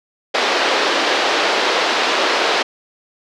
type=band-pass noise; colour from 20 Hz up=pink; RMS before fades=-17 dBFS; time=0.34-2.63 s; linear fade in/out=10 ms; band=370 to 4800 Hz; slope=24 dB/octave; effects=none